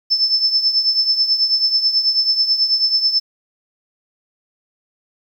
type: tone with tremolo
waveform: sine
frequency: 5274 Hz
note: E8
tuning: in tune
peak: -10 dBFS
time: 0.1-3.2 s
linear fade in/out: 20 ms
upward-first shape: triangle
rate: 9.2 Hz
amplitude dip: 75%
effects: 8-bit